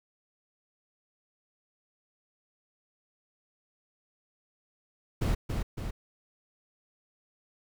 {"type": "noise with echo", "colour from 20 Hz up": "brown", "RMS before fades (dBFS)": -27, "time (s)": [5.21, 5.35], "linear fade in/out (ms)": 10, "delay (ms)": 280, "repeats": 2, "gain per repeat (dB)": -4, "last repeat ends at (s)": 5.91, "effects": []}